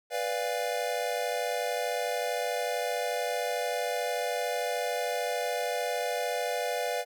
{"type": "chord", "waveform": "square", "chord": "B diminished seventh", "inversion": "none", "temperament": "equal with one note detuned", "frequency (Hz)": [493.9, 587.3, 698.5, 809.8], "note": ["B4", "D5", "F5", "Ab5"], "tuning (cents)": [0, 0, 0, -44], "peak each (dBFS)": [-34, -35, -34, -40], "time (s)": [0.1, 7.05], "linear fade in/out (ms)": 50, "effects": []}